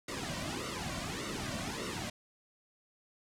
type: noise with flanger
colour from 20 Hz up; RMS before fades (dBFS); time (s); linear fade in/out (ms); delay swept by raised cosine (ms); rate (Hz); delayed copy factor
pink; -38; 0.08-2.1; 5; 1.2 to 2.4; 1.7; -0.9
effects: low-pass 8000 Hz 12 dB/octave